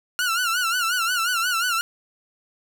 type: tone with vibrato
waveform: sawtooth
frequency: 1410 Hz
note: F6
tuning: 16 cents sharp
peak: -17 dBFS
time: 0.19-1.81 s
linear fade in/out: 0 ms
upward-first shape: sine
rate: 5.6 Hz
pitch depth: 110 cents each way
effects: none